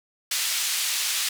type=band-pass noise; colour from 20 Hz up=pink; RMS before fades=-26 dBFS; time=0.31-1.29 s; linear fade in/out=5 ms; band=2800 to 12000 Hz; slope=12 dB/octave; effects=none